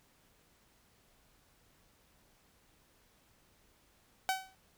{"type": "tone with exponential decay", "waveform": "sawtooth", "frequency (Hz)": 760, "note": "F#5", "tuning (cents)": 46, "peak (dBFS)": -23, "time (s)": [4.29, 4.55], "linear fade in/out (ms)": 0, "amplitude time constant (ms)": 55, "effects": ["pink hiss -68 dBFS RMS until 4.77 s"]}